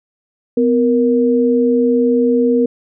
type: tone pair together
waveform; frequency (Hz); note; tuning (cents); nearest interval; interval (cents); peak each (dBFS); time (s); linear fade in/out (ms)
sine; 251.4 / 469.4; B3 / A#4; +31 / +12; major seventh; 1081; -13; 0.57-2.66; 5
effects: none